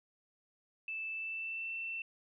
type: tone with pitch glide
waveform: sine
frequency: 2637 to 2683 Hz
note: E7 to E7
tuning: 0 to +30 cents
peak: -37 dBFS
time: 0.88-2.02 s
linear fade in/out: 2 ms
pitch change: +30 cents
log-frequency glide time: 1.1-1.74 s
effects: none